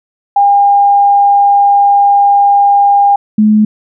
sine tone pair in turn, 806 / 213.5 Hz, G5 / G#3, +48 / +48 cents, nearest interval octave + major seventh, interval 2300 cents, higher first, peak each -4 dBFS, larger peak neither, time 0.36-3.16 / 3.38-3.65 s, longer first, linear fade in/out 5 ms, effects none

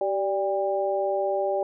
sine tone cluster, 386.4 / 585 / 800 Hz, G4 / D5 / G5, -25 / -7 / +35 cents, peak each -28 / -25 / -29 dBFS, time 0.01-1.63 s, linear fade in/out 2 ms, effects none

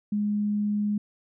sine tone, 207.7 Hz, G#3, in tune, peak -23 dBFS, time 0.12-0.98 s, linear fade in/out 5 ms, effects none

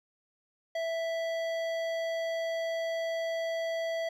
sine tone with hard clipping, 659.3 Hz, E5, in tune, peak -32 dBFS, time 0.75-4.09 s, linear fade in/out 5 ms, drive 13 dB, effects none

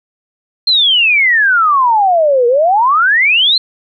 sine exponential two-way sweep, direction down then up, 4236 to 466.2 to 4236 Hz, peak -7 dBFS, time 0.67-3.58 s, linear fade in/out 5 ms, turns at 2.47 s, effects none

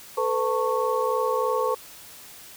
sine tone cluster, 440.9 / 504 / 894 / 1105 Hz, A4 / B4 / A5 / C#6, +4 / +35 / +27 / -6 cents, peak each -27 / -25 / -30 / -27 dBFS, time 0.17-1.75 s, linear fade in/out 10 ms, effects white hiss -45 dBFS RMS until 2.56 s

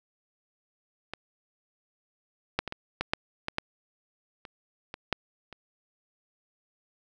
clicks, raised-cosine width 0.3 ms, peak -19 / -9 / -18 / -19 / -12 / -8 / -14 / -11 / -26 / -21 / -9 / -27 dBFS, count 12, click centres 1.136 / 2.59 / 2.677 / 2.724 / 3.01 / 3.135 / 3.484 / 3.584 / 4.452 / 4.941 / 5.127 / 5.527 s, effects none

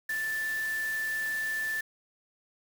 sine tone in noise, 1760 Hz, A6, in tune, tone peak -29 dBFS, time 0.09-1.81 s, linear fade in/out 5 ms, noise white, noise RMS -43 dBFS, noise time 0.09-1.81 s, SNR +11 dB, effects none

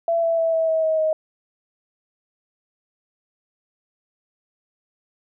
sine tone with pitch steps, 671 / 663.7 / 656.4 / 649.3 / 642.2 / 635.2 / 628.2 Hz, E5 / E5 / E5 / E5 / E5 / D#5 / D#5, +31 / +12 / -8 / -26 / -45 / +36 / +16 cents, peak -17 dBFS, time 0.08-1.13 s, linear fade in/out 2 ms, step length 150 ms, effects none

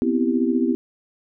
sine chord, C major seventh, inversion third, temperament equal, 246.9 / 261.6 / 329.6 / 392 Hz, B3 / C4 / E4 / G4, 0 / 0 / 0 / 0 cents, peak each -21 / -23 / -23 / -26 dBFS, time 0.02-0.75 s, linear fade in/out 0 ms, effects none

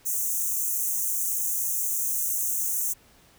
white high-pass noise, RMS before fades -27 dBFS, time 0.05-2.94 s, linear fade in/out 20 ms, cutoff 6000 Hz, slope 96 dB/octave, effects pink hiss -57 dBFS RMS until 3.38 s

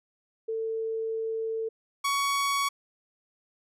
sine / sawtooth tone pair in turn, 446.9 / 1120.3 Hz, A4 / C#6, +27 / +18 cents, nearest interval octave + major third, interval 1591 cents, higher second, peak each -28 / -21 dBFS, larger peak second, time 0.48-1.69 / 2.04-2.69 s, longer first, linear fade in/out 10 ms, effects resampled to 32000 Hz

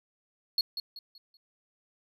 triangle tone with echo, 4331 Hz, C#8, 41 cents flat, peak -22 dBFS, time 0.58-0.61 s, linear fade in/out 2 ms, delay 190 ms, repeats 4, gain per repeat -9 dB, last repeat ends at 1.37 s, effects none

